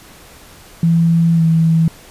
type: tone with pitch glide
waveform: sine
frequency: 166.7 to 162.89 Hz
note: E3 to E3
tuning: +20 to -20 cents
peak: -9 dBFS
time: 0.83-1.88 s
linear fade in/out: 2 ms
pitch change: -40 cents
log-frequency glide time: 1.35-1.42 s
effects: pink hiss -41 dBFS RMS until 2.1 s + resampled to 32000 Hz